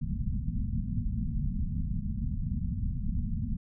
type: low-pass noise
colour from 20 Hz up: pink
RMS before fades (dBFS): -31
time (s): 0.01-3.57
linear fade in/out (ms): 10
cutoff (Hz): 240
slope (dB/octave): 96
effects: none